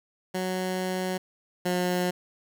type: tone pair in turn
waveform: 15% pulse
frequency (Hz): 185 / 179.84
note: F#3 / F#3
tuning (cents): 0 / -49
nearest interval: unison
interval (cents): 49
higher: first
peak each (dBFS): -21 / -18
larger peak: second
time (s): 0.34-1.18 / 1.65-2.11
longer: first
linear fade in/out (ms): 10
effects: none